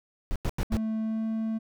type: noise bursts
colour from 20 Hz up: brown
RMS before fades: -27 dBFS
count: 4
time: 0.31-0.768 s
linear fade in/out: 0 ms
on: 47 ms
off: 90 ms
type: tone with pitch glide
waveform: triangle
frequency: 220 to 221.9 Hz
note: A3 to A3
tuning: 0 to +15 cents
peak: -25 dBFS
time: 0.7-1.59 s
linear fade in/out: 20 ms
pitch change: +15 cents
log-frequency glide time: 1.01-1.25 s
effects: none